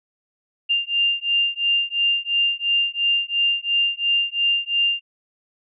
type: beating tone pair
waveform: sine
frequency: 2794 / 2796.9 Hz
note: F7 / F7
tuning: 0 / +2 cents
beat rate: 2.9 Hz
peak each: -21 dBFS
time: 0.69-5.01 s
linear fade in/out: 20 ms
effects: none